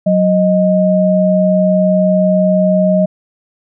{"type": "tone pair together", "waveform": "sine", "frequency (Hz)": [185.26, 622.3], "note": ["F#3", "D#5"], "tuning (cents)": [2, 0], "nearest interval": "octave + major sixth", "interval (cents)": 2098, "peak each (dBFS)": -11, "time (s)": [0.06, 3.06], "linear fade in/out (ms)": 10, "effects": []}